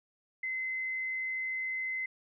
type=tone; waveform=sine; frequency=2053 Hz; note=C7; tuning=33 cents flat; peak=-32 dBFS; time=0.43-2.06 s; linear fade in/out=5 ms; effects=none